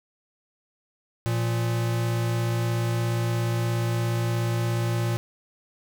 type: tone pair together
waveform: square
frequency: 116.34 / 173.3 Hz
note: A#2 / F3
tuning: -3 / -13 cents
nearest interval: perfect fifth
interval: 690 cents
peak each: -24 / -34 dBFS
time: 1.26-5.17 s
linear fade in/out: 0 ms
effects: none